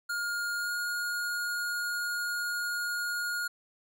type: tone with pitch glide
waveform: square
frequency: 1419 to 1431.3 Hz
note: F6 to F6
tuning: +27 to +42 cents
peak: -31 dBFS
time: 0.09-3.48 s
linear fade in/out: 10 ms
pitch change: +15 cents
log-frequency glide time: 0.58-0.71 s
effects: none